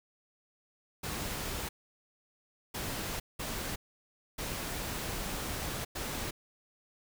pink noise bursts at uneven times, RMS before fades -37 dBFS, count 5, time 1.03-1.69 / 2.74-3.2 / 3.39-3.76 / 4.38-5.85 / 5.95-6.31 s, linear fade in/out 10 ms, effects none

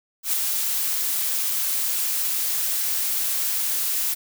blue noise with ADSR envelope, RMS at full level -21 dBFS, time 0.23-4.15 s, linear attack 99 ms, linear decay 9 ms, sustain -3 dB, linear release 22 ms, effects none

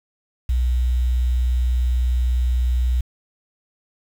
sine tone with quantisation, 61.74 Hz, B1, in tune, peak -16 dBFS, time 0.49-3.01 s, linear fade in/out 5 ms, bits 7, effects none

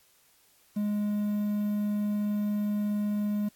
triangle tone with quantisation, 207.7 Hz, G#3, in tune, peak -24 dBFS, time 0.76-3.49 s, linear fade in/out 10 ms, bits 9, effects white hiss -63 dBFS RMS until 3.55 s + AAC 64 kbps

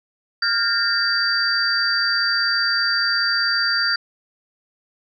sine tone cluster, 1402 / 1603 / 1818 / 4663 Hz, F6 / G6 / A#6 / D8, +6 / +38 / -44 / -13 cents, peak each -22 / -26 / -26 / -20 dBFS, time 0.42-3.96 s, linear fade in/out 5 ms, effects none

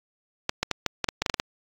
clicks, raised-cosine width 0.2 ms, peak -6 dBFS, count 11, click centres 0.494 / 0.63 / 0.713 / 0.863 / 1.043 / 1.088 / 1.22 / 1.262 / 1.298 / 1.342 / 1.399 s, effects AAC 64 kbps

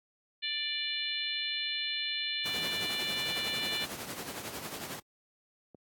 harmonic tone, 589 Hz, D5, 5 cents sharp, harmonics 3 / 4 / 5 / 6 / 7, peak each -42 / -38 / -37 / -37 / -38 dBFS, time 0.42-3.86 s, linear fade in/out 20 ms
pink noise with tremolo, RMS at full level -37 dBFS, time 2.45-5 s, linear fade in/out 10 ms, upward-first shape triangle, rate 11 Hz, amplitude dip 60%
clicks, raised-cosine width 2 ms, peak -47 / -37 dBFS, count 2, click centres 4.45 / 5.747 s
effects high-pass 150 Hz 12 dB/octave + AAC 64 kbps

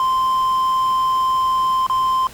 triangle tone with dropouts, 1041 Hz, C6, 9 cents flat, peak -13 dBFS, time 0-2.27 s, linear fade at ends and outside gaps 1 ms, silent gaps 1.866-1.898 s, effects pink hiss -40 dBFS RMS until 2.33 s + Opus 48 kbps

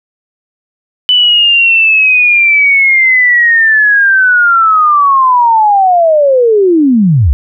sine linear sweep, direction down, 3000 to 57.5 Hz, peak -4 dBFS, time 1.09-7.33 s, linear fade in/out 0 ms, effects none

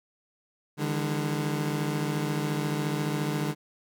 25% pulse tone cluster, 148.8 / 163.1 / 203.6 Hz, D3 / E3 / G#3, +23 / -18 / -34 cents, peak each -25 / -31 / -30 dBFS, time 0.77-3.55 s, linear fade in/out 50 ms, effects none

